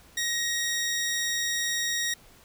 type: tone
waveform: 15% pulse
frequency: 1882 Hz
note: A#6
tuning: 16 cents sharp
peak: -20 dBFS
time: 0.17-2.14 s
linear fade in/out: 5 ms
effects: pink hiss -55 dBFS RMS until 2.44 s